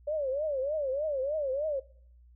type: tone with vibrato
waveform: sine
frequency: 570 Hz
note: C#5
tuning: 48 cents sharp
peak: -28 dBFS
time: 0.07-1.8 s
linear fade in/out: 10 ms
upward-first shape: triangle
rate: 3.3 Hz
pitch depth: 200 cents each way
effects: noise-tail reverb RT60 0.6 s tail -23 dB re dry + added 60 Hz sine -54 dBFS peak until 2.35 s